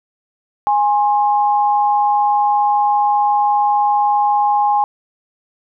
sine tone pair together, 827.1 / 1062 Hz, G#5 / C6, -7 / +25 cents, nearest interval major third, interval 432 cents, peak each -12 / -20 dBFS, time 0.67-4.84 s, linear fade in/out 0 ms, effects none

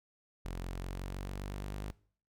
sawtooth exponential sweep, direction up, 43.65 to 51 Hz, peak -34 dBFS, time 0.45-1.91 s, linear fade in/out 0 ms, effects noise-tail reverb RT60 0.5 s tail -21 dB re dry

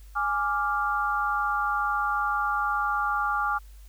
sine chord, D diminished, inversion second, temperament equal, 830.6 / 1174.7 / 1396.9 Hz, Ab5 / D6 / F6, 0 / 0 / 0 cents, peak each -29 / -27 / -28 dBFS, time 0.15-3.59 s, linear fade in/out 20 ms, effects added 50 Hz sine -44 dBFS peak until 3.88 s + white hiss -60 dBFS RMS until 3.88 s

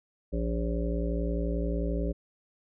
harmonic tone with a mistuned harmonic, 57.6 Hz, A#1, 20 cents flat, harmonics 1 / 3 / 5 / 7 / 9 / 10, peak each -29 / -34 / -36 / -37 / -39 / -39 dBFS, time 0.32-2.13 s, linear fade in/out 20 ms, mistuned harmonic 10, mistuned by -19 cents, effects none

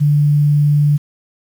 sine tone, 146.83 Hz, D3, in tune, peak -9 dBFS, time 0-0.98 s, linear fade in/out 20 ms, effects 7-bit

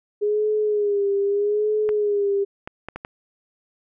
sine tone with vibrato, 412.5 Hz, G#4, 12 cents flat, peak -18 dBFS, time 0.21-2.45 s, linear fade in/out 20 ms, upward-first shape sine, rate 0.8 Hz, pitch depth 60 cents each way
clicks, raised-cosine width 0.5 ms, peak -17 dBFS, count 5, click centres 1.891 / 2.675 / 2.886 / 2.96 / 3.049 s
effects none

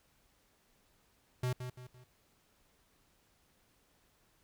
square tone with echo, 125.6 Hz, B2, 30 cents sharp, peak -32 dBFS, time 1.43-1.53 s, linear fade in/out 5 ms, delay 170 ms, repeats 3, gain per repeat -8 dB, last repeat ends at 2.04 s, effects pink hiss -71 dBFS RMS until 4.43 s

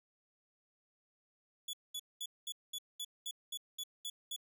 sawtooth tone bursts, 3420 Hz, A7, 50 cents flat, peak -36 dBFS, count 11, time 1.68-4.363 s, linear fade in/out 5 ms, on 53 ms, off 210 ms, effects none

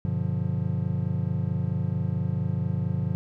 triangle chord, G dominant seventh, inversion none, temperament just, 98 / 122.5 / 147 / 176.4 Hz, G2 / B2 / D3 / F3, 0 / -14 / +2 / +18 cents, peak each -28 dBFS, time 0.05-3.15 s, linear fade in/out 0 ms, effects none

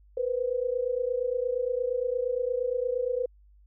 sine tone pair together, 480.4 / 509 Hz, B4 / C5, -48 / -48 cents, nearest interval minor second, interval 100 cents, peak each -29 / -28 dBFS, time 0.17-3.26 s, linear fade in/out 5 ms, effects added 50 Hz sine -54 dBFS peak until 3.66 s

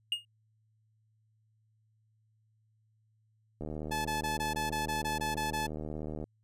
triangle tone with exponential decay, 2847 Hz, F7, 33 cents sharp, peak -23 dBFS, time 0.12-0.25 s, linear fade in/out 2 ms, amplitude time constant 28 ms
click train, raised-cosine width 2 ms, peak -26 dBFS, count 203, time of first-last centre 3.61-6.24 s, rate 76.8 Hz
sawtooth tone bursts, 865 Hz, A5, 30 cents flat, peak -28 dBFS, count 11, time 3.91-5.67 s, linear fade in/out 10 ms, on 140 ms, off 22 ms
effects added 109 Hz sine -68 dBFS peak until 6.43 s + resampled to 32000 Hz

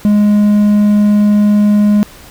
triangle tone, 207.7 Hz, G#3, in tune, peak -4 dBFS, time 0.05-2.03 s, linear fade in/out 0 ms, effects pink hiss -37 dBFS RMS until 2.3 s

